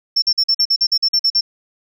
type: tone bursts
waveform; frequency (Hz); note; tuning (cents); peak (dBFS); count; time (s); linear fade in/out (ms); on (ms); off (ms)
sine; 5400; E8; +41; -10; 12; 0.16-1.41; 10; 62; 46
effects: tanh soft clip ceiling -8 dBFS